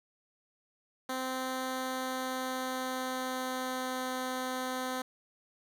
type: tone with pitch glide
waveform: 10% pulse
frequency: 259.2 to 256.4 Hz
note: C4 to C4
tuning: -16 to -35 cents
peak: -25 dBFS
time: 1.09-5.02 s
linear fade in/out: 5 ms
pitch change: -19 cents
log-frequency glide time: 1.61-4.11 s
effects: none